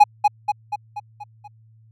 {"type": "tone with echo", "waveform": "triangle", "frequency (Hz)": 831, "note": "G#5", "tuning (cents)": 1, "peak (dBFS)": -4, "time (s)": [0, 0.04], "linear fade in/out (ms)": 10, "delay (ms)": 240, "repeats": 6, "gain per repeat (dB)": -5, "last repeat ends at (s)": 1.48, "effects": ["added 111 Hz sine -49 dBFS peak until 1.91 s"]}